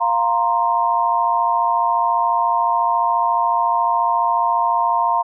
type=chord; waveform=sine; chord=F suspended fourth; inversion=none; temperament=equal; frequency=698.5 / 932.3 / 1046.5 Hz; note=F5 / Bb5 / C6; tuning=0 / 0 / 0 cents; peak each=-21 / -17 / -20 dBFS; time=0-5.23 s; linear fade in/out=20 ms; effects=none